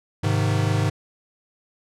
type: chord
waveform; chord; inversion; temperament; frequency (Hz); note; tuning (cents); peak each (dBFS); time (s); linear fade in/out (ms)
square; Ab major; none; equal; 103.83 / 130.81 / 155.56; Ab2 / C3 / Eb3; 0 / 0 / 0; -22 / -26 / -26; 0.23-0.9; 10
effects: low-pass 9000 Hz 12 dB/octave